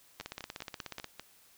two click trains, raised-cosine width 0.2 ms, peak -22 / -24 dBFS, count 15 / 6, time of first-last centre 0.2-1.043 / 0.21-1.196 s, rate 16.6 / 5.07 Hz, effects white hiss -62 dBFS RMS until 1.57 s

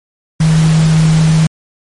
sine tone in noise, 159 Hz, D#3, 38 cents sharp, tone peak -6 dBFS, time 0.4-1.47 s, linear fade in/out 5 ms, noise pink, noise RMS -21 dBFS, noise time 0.4-1.47 s, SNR +12 dB, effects low-pass 10000 Hz 12 dB/octave + MP3 48 kbps

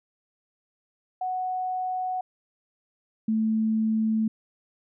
sine tone pair in turn, 740 / 220 Hz, F#5 / A3, 0 / 0 cents, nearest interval octave + major sixth, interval 2100 cents, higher first, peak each -26 / -21 dBFS, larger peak second, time 1.21-2.21 / 3.28-4.28 s, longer neither, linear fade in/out 5 ms, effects none

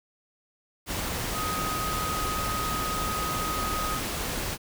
sine tone in noise, 1255 Hz, D#6, 15 cents sharp, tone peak -30 dBFS, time 1.33-4.01 s, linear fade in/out 50 ms, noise pink, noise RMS -31 dBFS, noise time 0.86-4.58 s, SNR -2 dB, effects none

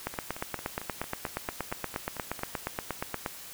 two click trains, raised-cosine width 0.5 ms, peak -24 / -15 dBFS, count 11 / 28, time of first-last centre 0.14-2.392 / 0.07-3.261 s, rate 4.44 / 8.46 Hz, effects white hiss -45 dBFS RMS until 3.53 s

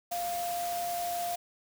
sine tone in noise, 698.5 Hz, F5, in tune, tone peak -31 dBFS, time 0.11-1.36 s, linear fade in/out 10 ms, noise white, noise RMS -40 dBFS, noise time 0.11-1.36 s, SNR +6 dB, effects none

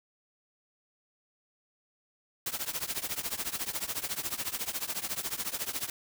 white noise with tremolo, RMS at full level -31 dBFS, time 2.46-5.9 s, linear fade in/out 2 ms, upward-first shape triangle, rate 14 Hz, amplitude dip 95%, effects none

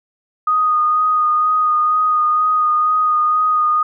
sine tone with vibrato, 1238 Hz, D#6, 9 cents flat, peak -12 dBFS, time 0.47-3.83 s, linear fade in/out 5 ms, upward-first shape sine, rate 2.1 Hz, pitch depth 16 cents each way, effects none

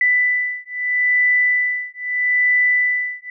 sine beating tone pair, 1987 / 1987.78 Hz, B6 / B6, +10 / +11 cents, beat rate 0.78 Hz, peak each -18 dBFS, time 0.01-3.3 s, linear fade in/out 2 ms, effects none

